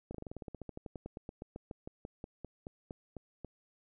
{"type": "slowing click train", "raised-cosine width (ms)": 2, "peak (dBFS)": -29, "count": 29, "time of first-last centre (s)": [0.11, 3.447], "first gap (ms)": 35, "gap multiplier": 1.08, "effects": []}